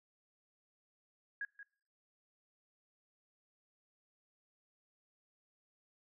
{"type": "tone with echo", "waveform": "sine", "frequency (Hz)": 1652, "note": "G#6", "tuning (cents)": -10, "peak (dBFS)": -37, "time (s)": [1.41, 1.45], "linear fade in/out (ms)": 2, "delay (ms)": 180, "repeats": 1, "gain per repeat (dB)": -11, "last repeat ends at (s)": 1.63, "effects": ["noise-tail reverb RT60 0.6 s tail -25 dB re dry"]}